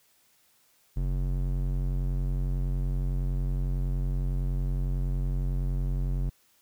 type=tone with band-pass filter; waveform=square; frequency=45.42 Hz; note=F#1; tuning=31 cents flat; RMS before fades=-28 dBFS; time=0.96-6.3 s; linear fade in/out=10 ms; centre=92 Hz; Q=1.3; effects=white hiss -65 dBFS RMS until 6.61 s